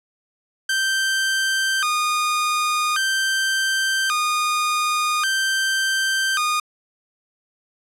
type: tone with vibrato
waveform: sawtooth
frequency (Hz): 1384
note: F6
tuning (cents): -16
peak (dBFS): -15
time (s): 0.69-6.6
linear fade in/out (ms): 5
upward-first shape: square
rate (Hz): 0.44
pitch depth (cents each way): 210
effects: low-pass 11000 Hz 12 dB/octave